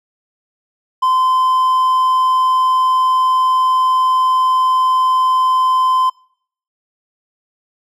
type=tone; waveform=triangle; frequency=1030 Hz; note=C6; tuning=28 cents flat; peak=-9 dBFS; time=1.02-6.1 s; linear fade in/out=10 ms; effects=noise-tail reverb RT60 0.6 s tail -24 dB re dry